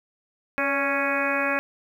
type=harmonic tone with a mistuned harmonic; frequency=277.2 Hz; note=C#4; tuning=in tune; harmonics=1 / 2 / 3 / 4 / 5 / 6 / 7 / 8 / 9; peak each=-31 / -28 / -34 / -31 / -31 / -28 / -34 / -32 / -30 dBFS; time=0.58-1.59 s; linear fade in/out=0 ms; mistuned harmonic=2; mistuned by=+38 cents; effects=9-bit